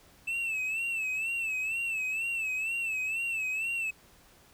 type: tone with vibrato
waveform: triangle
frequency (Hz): 2637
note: E7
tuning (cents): 0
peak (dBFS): -28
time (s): 0.27-3.91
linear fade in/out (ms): 10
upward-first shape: sine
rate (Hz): 2.1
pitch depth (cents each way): 80
effects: pink hiss -59 dBFS RMS until 4.53 s